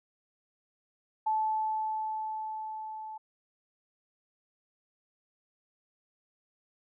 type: tone with level ramp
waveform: sine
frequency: 870 Hz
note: A5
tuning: 20 cents flat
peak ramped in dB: -25 to -39 dBFS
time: 1.26-3.18 s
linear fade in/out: 10 ms
effects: none